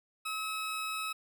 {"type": "tone", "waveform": "20% pulse", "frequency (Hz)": 1286, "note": "E6", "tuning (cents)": -43, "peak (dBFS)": -29, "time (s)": [0.25, 1.13], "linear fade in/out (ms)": 10, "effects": []}